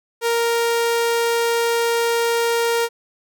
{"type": "tone", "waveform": "sawtooth", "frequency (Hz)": 466.2, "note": "A#4", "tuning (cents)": 0, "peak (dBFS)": -13, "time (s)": [0.21, 2.89], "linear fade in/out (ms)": 50, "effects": []}